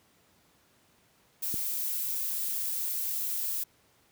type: noise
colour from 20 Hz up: violet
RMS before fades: -32 dBFS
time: 1.42-3.64 s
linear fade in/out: 10 ms
type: click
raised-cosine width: 3 ms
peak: -24 dBFS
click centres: 1.541 s
effects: pink hiss -65 dBFS RMS until 4.11 s + high-pass 80 Hz 12 dB/octave